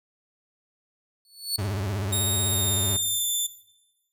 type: tone with exponential growth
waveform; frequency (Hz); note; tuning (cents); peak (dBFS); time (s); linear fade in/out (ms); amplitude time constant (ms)
sawtooth; 4435; C#8; 0; -18; 1.25-1.56; 1; 66
type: tone with vibrato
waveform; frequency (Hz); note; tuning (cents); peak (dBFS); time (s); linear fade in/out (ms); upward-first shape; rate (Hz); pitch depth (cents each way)
40% pulse; 99.6; G2; +28; -25; 1.58-2.97; 10; sine; 16; 140
type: tone with pitch glide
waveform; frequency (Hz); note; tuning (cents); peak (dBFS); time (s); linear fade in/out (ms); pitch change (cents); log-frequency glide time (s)
10% pulse; 3729 to 3540; A#7 to A7; 0 to +10; -17; 2.12-3.47; 10; -90; 2.47-3.26
effects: noise-tail reverb RT60 1.0 s tail -17 dB re dry